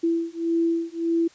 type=beating tone pair; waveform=sine; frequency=332.6 / 334.3 Hz; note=E4 / E4; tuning=+16 / +24 cents; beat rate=1.7 Hz; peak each=-24 / -24 dBFS; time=0.03-1.28 s; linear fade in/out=10 ms; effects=white hiss -54 dBFS RMS until 1.34 s + resampled to 16000 Hz